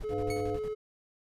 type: noise with tremolo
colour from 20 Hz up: brown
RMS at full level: -41 dBFS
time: 0-0.73 s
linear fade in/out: 10 ms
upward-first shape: square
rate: 11 Hz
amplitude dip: 80%
type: tone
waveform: triangle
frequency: 428.1 Hz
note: A4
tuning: 47 cents flat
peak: -30 dBFS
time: 0.03-0.75 s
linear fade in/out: 20 ms
type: harmonic tone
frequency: 100.5 Hz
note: G2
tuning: 44 cents sharp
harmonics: 1 / 3 / 5 / 7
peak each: -38 / -38 / -38 / -38 dBFS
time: 0.09-0.59 s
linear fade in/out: 50 ms
type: tone with exponential decay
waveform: sawtooth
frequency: 2209 Hz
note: C#7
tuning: 7 cents flat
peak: -33 dBFS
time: 0.3-0.63 s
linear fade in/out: 2 ms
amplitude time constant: 71 ms
effects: resampled to 32000 Hz